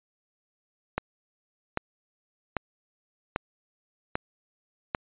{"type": "click train", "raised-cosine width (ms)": 0.5, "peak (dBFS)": -11, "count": 6, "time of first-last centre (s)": [0.98, 4.948], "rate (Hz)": 1.26, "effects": ["resampled to 8000 Hz"]}